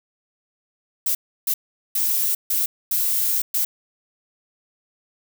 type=noise bursts at uneven times; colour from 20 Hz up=violet; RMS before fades=-21 dBFS; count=6; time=1.06-1.15 / 1.47-1.54 / 1.95-2.35 / 2.5-2.66 / 2.91-3.42 / 3.54-3.65 s; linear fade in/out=5 ms; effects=none